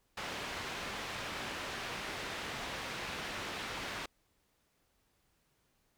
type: low-pass noise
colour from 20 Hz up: white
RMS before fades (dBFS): -41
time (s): 0.17-4.06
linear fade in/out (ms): 5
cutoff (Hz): 2800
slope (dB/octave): 12
effects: pink hiss -75 dBFS RMS until 5.97 s